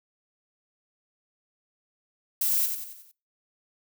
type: noise with echo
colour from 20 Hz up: violet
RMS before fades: -25 dBFS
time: 2.41-2.66 s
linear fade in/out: 5 ms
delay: 91 ms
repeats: 5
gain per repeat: -6 dB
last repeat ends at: 3.115 s
effects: noise-tail reverb RT60 0.3 s tail -23 dB re dry